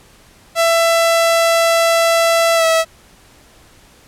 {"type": "tone with pitch glide", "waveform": "sawtooth", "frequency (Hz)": [667, 651], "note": ["E5", "E5"], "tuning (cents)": [20, -22], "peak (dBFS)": -7, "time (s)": [0.55, 2.85], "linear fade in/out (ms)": 50, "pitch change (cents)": -42, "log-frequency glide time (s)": [2.55, 2.65], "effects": ["pink hiss -47 dBFS RMS until 4.07 s", "low-pass 12000 Hz 12 dB/octave"]}